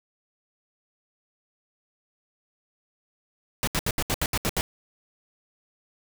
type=noise bursts; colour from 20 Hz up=pink; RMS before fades=-25 dBFS; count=9; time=3.63-4.61 s; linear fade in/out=0 ms; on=44 ms; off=73 ms; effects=none